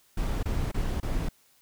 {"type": "noise bursts", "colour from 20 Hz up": "brown", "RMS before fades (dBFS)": -28, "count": 4, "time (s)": [0.17, 1.288], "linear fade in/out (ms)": 5, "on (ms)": 260, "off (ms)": 26, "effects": ["white hiss -63 dBFS RMS until 1.61 s"]}